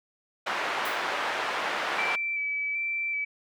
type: band-pass noise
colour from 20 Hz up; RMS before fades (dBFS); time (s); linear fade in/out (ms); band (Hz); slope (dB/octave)
pink; -30; 0.46-2.16; 10; 750 to 2300; 12
type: noise with exponential decay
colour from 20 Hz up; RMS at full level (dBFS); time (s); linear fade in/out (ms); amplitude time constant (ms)
blue; -37; 0.85-1.09; 5; 52
type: tone with vibrato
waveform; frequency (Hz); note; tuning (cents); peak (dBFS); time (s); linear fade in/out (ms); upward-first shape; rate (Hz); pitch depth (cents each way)
sine; 2317; D7; -24; -27; 1.98-3.25; 10; square; 1.3; 16
effects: none